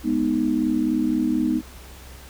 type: chord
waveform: sine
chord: G# minor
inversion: none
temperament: equal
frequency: 207.7 / 246.9 / 311.1 Hz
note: G#3 / B3 / D#4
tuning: 0 / 0 / 0 cents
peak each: -27 / -22 / -22 dBFS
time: 0.03-1.62 s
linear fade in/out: 50 ms
effects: added 65 Hz sine -42 dBFS peak until 2.29 s + pink hiss -45 dBFS RMS until 2.29 s